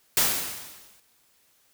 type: noise with exponential decay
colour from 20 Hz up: white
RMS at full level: -19 dBFS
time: 0.17-1 s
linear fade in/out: 2 ms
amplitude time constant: 180 ms
effects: white hiss -64 dBFS RMS until 1.73 s